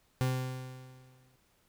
40% pulse tone with exponential decay, 128.6 Hz, C3, 30 cents flat, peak -25 dBFS, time 0.21-1.36 s, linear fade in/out 0 ms, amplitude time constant 250 ms, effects pink hiss -70 dBFS RMS until 1.68 s

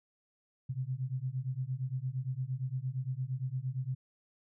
sine beating tone pair, 125.4 / 134.1 Hz, B2 / C3, +27 / +43 cents, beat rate 8.7 Hz, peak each -36 / -36 dBFS, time 0.69-3.95 s, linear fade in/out 10 ms, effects none

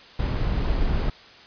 brown noise, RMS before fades -23 dBFS, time 0.19-1.1 s, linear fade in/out 5 ms, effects white hiss -47 dBFS RMS until 1.46 s + resampled to 11025 Hz

